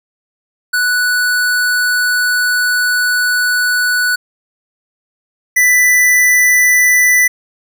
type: tone pair in turn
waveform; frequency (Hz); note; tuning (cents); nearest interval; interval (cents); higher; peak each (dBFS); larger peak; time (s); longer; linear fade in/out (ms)
square; 1480 / 1985.3; F#6 / B6; 0 / +9; perfect fourth; 509; second; -12 / -8; second; 0.73-4.16 / 5.56-7.28; first; 10
effects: none